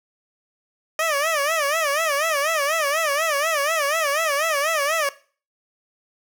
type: tone with vibrato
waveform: 15% pulse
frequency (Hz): 607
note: D#5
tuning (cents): -43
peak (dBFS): -13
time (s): 0.99-5.09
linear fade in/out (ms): 2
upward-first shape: sine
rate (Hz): 4.1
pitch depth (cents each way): 150
effects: noise-tail reverb RT60 0.4 s tail -18 dB re dry